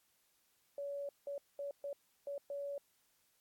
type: tone bursts at uneven times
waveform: sine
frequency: 566 Hz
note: C#5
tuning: 36 cents sharp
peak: -39 dBFS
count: 6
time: 0.78-1.09 / 1.27-1.38 / 1.59-1.71 / 1.84-1.93 / 2.27-2.38 / 2.5-2.78 s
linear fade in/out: 2 ms
effects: white hiss -75 dBFS RMS until 3.4 s + AAC 64 kbps